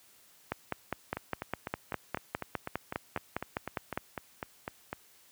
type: two click trains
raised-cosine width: 0.5 ms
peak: -20 / -16 dBFS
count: 16 / 18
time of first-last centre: 1.17-4.929 / 0.52-3.975 s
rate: 3.99 / 4.92 Hz
effects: white hiss -61 dBFS RMS until 5.31 s + high-pass 60 Hz 12 dB/octave